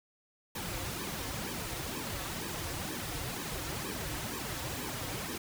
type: noise with flanger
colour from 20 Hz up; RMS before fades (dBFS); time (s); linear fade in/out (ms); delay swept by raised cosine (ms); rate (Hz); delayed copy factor
pink; -38; 0.55-5.38; 5; 1.4 to 5; 2.1; -0.9
effects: none